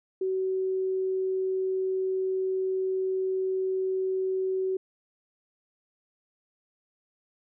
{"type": "tone", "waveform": "sine", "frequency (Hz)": 377.5, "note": "F#4", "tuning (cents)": 35, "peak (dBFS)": -25, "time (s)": [0.21, 4.77], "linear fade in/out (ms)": 5, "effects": []}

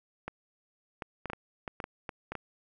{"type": "clicks", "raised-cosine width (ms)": 0.5, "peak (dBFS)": -21, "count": 11, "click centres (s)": [0.28, 1.022, 1.257, 1.3, 1.333, 1.678, 1.802, 1.841, 2.092, 2.32, 2.353], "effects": []}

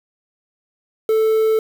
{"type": "tone with quantisation", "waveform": "triangle", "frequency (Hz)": 440, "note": "A4", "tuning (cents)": 0, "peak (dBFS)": -11, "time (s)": [1.09, 1.59], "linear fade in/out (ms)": 2, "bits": 6, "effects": []}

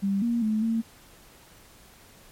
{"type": "tone with pitch steps", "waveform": "sine", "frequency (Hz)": [197.2, 235.3, 216.3, 226.5], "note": ["G3", "A#3", "A3", "A#3"], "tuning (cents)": [11, 16, -29, -50], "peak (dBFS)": -22, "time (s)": [0.02, 0.82], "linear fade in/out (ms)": 20, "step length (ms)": 200, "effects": ["pink hiss -53 dBFS RMS until 2.31 s", "MP3 64 kbps"]}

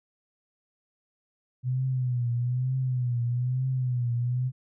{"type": "tone with vibrato", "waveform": "sine", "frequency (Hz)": 125, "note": "B2", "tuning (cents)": 21, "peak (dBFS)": -24, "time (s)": [1.63, 4.52], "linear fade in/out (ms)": 50, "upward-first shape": "triangle", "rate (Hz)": 1.1, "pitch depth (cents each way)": 92, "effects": []}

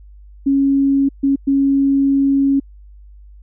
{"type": "tone bursts at uneven times", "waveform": "sine", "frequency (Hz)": 275.5, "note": "C#4", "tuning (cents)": -11, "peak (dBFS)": -11, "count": 3, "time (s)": [[0.46, 1.09], [1.23, 1.36], [1.47, 2.6]], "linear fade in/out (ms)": 10, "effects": ["added 50 Hz sine -38 dBFS peak until 3.42 s"]}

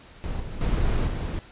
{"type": "noise with level steps", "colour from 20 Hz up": "brown", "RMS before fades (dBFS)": [-29, -34, -23, -27], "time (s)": [0.24, 1.39], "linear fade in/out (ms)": 0, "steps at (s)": [0.4, 0.61, 1.07], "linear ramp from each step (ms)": 2, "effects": ["pink hiss -49 dBFS RMS until 1.51 s", "resampled to 8000 Hz"]}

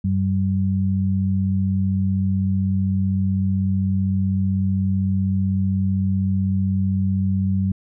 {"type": "tone pair together", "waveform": "sine", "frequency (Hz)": [95.8, 191.6], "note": ["G2", "G3"], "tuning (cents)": [-39, -39], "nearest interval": "octave", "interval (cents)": 1200, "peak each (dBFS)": -20, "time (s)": [0.04, 7.72], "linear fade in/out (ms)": 5, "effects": []}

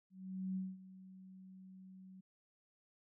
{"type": "tone with ADSR envelope", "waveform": "sine", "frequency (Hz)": 188.1, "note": "F#3", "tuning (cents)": 29, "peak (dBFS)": -36, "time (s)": [0.1, 2.21], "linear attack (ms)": 460, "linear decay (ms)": 210, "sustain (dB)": -17, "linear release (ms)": 10, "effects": []}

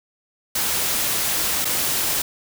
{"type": "noise with dropouts", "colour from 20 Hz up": "white", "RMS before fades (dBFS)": -22, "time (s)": [0.55, 2.22], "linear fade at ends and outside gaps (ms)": 5, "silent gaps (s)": [1.647, 1.652], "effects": []}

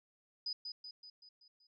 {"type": "tone with echo", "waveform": "sine", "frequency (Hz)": 4978, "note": "D#8", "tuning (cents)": 0, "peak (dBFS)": -36, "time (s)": [0.46, 0.53], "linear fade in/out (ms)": 5, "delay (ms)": 190, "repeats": 6, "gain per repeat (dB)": -5, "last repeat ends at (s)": 1.67, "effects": []}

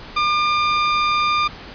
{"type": "tone", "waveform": "sawtooth", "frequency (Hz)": 1200, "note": "D6", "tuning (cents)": 37, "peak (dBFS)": -12, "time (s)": [0.16, 1.48], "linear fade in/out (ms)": 10, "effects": ["pink hiss -37 dBFS RMS until 1.74 s", "resampled to 11025 Hz"]}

